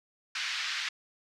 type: band-pass noise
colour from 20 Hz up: pink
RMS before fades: -34 dBFS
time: 0.35-0.89 s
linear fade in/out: 5 ms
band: 1500 to 5200 Hz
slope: 24 dB/octave
effects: none